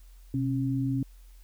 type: tone pair together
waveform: sine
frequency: 127.2 / 271.7 Hz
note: C3 / C#4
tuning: -48 / -35 cents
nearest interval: octave + minor second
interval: 1313 cents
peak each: -28 dBFS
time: 0.34-1.03 s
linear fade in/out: 2 ms
effects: added 43 Hz sine -48 dBFS peak until 1.43 s + white hiss -64 dBFS RMS until 1.43 s